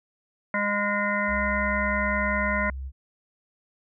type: harmonic tone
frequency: 205 Hz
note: G#3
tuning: 22 cents flat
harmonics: 1 / 3 / 5 / 7 / 9 / 10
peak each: -30 / -30 / -30 / -30 / -30 / -30 dBFS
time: 0.54-2.7 s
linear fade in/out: 2 ms
type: tone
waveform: sine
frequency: 66.5 Hz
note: C2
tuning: 29 cents sharp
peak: -31 dBFS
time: 1.27-2.92 s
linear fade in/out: 50 ms
effects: none